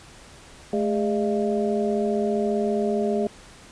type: tone cluster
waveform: sine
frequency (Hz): 215.6 / 408.7 / 606 / 681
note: A3 / G#4 / D#5 / F5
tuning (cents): -35 / -28 / -46 / -44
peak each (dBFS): -25 / -24 / -29 / -30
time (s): 0.73-3.27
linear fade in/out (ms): 2
effects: pink hiss -47 dBFS RMS until 3.71 s + resampled to 22050 Hz

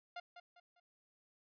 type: tone with echo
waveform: sawtooth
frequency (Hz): 703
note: F5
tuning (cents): +11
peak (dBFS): -39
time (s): 0.16-0.2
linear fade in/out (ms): 5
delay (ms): 200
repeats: 3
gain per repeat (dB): -9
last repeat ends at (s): 0.8
effects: resampled to 11025 Hz

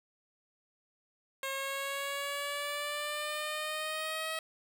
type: exponential sweep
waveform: 10% pulse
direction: up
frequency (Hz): 538 to 641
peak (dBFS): -26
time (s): 1.43-4.39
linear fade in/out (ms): 2
effects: none

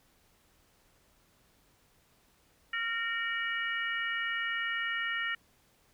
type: harmonic tone with a mistuned harmonic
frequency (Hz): 460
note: A#4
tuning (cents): -23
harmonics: 3 / 4 / 5 / 6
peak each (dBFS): -37 / -33 / -39 / -39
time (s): 2.73-5.35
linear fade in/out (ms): 5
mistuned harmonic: 6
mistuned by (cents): +88
effects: pink hiss -67 dBFS RMS until 5.93 s

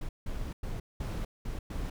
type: noise bursts at uneven times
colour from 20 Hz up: brown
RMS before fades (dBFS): -35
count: 6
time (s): 0.01-0.09 / 0.26-0.53 / 0.63-0.8 / 1-1.25 / 1.45-1.59 / 1.7-1.9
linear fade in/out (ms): 5
effects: none

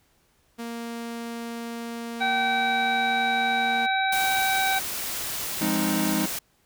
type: tone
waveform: sawtooth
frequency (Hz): 233.1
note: A#3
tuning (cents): 0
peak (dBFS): -28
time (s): 0.58-3.87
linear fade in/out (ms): 20
type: harmonic tone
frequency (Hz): 769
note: G5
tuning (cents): -33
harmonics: 1 / 2 / 3 / 5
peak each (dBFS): -24 / -27 / -29 / -31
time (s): 2.2-4.8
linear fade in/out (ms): 20
type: noise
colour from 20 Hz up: white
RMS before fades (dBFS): -31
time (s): 4.12-6.39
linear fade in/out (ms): 5
type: chord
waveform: square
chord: F minor seventh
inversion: none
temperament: equal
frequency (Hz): 174.61 / 207.7 / 261.6 / 311.1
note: F3 / Ab3 / C4 / Eb4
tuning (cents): 0 / 0 / 0 / 0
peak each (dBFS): -32 / -28 / -32 / -28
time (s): 5.61-6.26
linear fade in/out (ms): 5
effects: pink hiss -65 dBFS RMS until 6.65 s

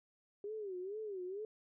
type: tone with vibrato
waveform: sine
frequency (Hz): 396.9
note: G4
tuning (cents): +22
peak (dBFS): -40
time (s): 0.44-1.45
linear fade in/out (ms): 2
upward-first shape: sine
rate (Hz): 2.2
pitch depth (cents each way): 170
effects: none

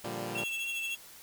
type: chord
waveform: 10% pulse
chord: G minor seventh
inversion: first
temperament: equal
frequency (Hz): 116.54 / 146.83 / 174.61 / 196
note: Bb2 / D3 / F3 / G3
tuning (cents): 0 / 0 / 0 / 0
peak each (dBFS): -32 / -36 / -35 / -32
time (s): 0.04-0.44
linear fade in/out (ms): 5
type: tone with vibrato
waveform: triangle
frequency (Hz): 2700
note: E7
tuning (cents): +41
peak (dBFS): -32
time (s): 0.35-0.95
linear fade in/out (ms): 5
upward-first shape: sine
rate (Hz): 3.7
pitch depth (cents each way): 17
type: tone with tremolo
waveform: sawtooth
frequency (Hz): 3322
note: G#7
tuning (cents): 0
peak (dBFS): -33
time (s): 0.37-0.97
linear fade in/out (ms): 10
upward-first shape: triangle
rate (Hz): 13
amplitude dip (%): 95
effects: white hiss -52 dBFS RMS until 1.22 s

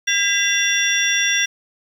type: tone cluster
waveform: sine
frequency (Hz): 1616 / 1996 / 2751 / 3476 / 5700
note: G#6 / B6 / F7 / A7 / F8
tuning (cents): -48 / +18 / -27 / -22 / +34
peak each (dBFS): -22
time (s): 0.07-1.46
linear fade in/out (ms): 10
effects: 7-bit

